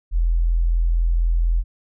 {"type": "tone", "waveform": "sine", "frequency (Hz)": 42.07, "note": "E1", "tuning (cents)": 36, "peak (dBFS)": -15, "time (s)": [0.11, 1.64], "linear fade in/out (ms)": 50, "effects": []}